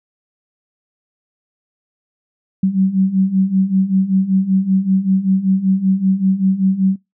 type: beating tone pair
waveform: sine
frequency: 187.6 / 192.8 Hz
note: F#3 / G3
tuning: +24 / -28 cents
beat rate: 5.2 Hz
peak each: -17 / -14 dBFS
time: 2.63-6.96 s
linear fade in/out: 5 ms
effects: noise-tail reverb RT60 0.2 s tail -23 dB re dry